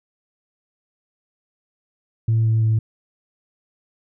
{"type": "tone with pitch steps", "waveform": "sine", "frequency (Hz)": [112.5, 111.53, 110.57], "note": ["A2", "A2", "A2"], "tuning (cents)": [39, 24, 9], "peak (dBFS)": -13, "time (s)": [2.28, 2.79], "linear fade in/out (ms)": 5, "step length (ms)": 170, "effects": ["tanh soft clip ceiling -12 dBFS"]}